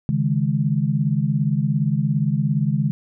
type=chord; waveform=sine; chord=C# suspended second; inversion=none; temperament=just; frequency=138.59 / 155.92 / 207.9 Hz; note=C#3 / D#3 / G#3; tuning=0 / +4 / +2 cents; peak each=-21 / -21 / -23 dBFS; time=0.09-2.91 s; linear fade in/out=0 ms; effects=none